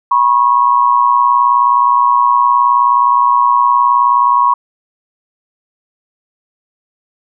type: tone pair together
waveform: sine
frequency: 973.8 / 1093 Hz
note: B5 / C#6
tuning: -25 / -25 cents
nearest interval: major second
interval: 200 cents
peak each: -10 dBFS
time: 0.11-4.54 s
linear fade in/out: 5 ms
effects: none